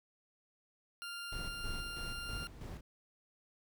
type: tone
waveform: 20% pulse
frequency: 1396.9 Hz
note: F6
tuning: in tune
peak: -37 dBFS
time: 1.02-2.47 s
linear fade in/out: 0 ms
type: noise with tremolo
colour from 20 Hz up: brown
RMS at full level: -42 dBFS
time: 1.32-2.81 s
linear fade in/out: 5 ms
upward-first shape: square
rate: 3.1 Hz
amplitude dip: 55%
effects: none